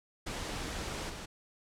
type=noise with level steps; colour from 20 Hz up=pink; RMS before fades=-38 / -43 dBFS; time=0.26-1.26 s; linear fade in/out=10 ms; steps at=1.09 s; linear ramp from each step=10 ms; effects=low-pass 8000 Hz 12 dB/octave